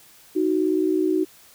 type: tone pair together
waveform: sine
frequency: 312.4 / 371.5 Hz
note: D#4 / F#4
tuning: +7 / +7 cents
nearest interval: minor third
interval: 300 cents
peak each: -21 dBFS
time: 0.35-1.25 s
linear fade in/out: 20 ms
effects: white hiss -51 dBFS RMS until 1.54 s